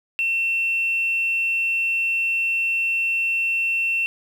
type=tone; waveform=sine; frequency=2700 Hz; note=E7; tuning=41 cents sharp; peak=-18 dBFS; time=0.19-4.06 s; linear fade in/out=0 ms; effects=tanh soft clip ceiling -15 dBFS + 8-bit